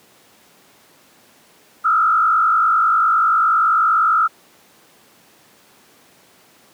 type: tone with frequency modulation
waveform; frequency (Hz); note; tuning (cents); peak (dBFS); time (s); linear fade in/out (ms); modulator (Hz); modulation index
sine; 1318.5; E6; 0; -12; 1.84-4.28; 20; 50.2; 1.4
effects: pink hiss -51 dBFS RMS until 6.73 s + high-pass 200 Hz 12 dB/octave